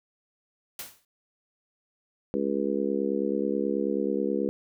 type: noise with exponential decay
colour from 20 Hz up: white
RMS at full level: -34 dBFS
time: 0.79-1.05 s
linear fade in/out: 2 ms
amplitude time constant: 56 ms
type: harmonic tone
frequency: 69.3 Hz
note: C#2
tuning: in tune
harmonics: 3 / 4 / 5 / 6 / 7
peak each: -31 / -31 / -31 / -31 / -31 dBFS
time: 2.34-4.49 s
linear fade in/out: 0 ms
effects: none